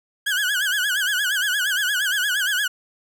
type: tone with vibrato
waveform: 30% pulse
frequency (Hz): 1568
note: G6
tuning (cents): 0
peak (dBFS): -17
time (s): 0.26-2.68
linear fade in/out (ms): 10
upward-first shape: sine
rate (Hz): 8.6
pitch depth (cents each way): 140
effects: none